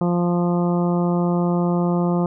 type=harmonic tone; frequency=174.8 Hz; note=F3; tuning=2 cents sharp; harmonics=1 / 2 / 3 / 4 / 5 / 6 / 7; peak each=-18 / -24 / -28 / -30 / -32 / -34 / -35 dBFS; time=0.01-2.26 s; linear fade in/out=2 ms; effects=none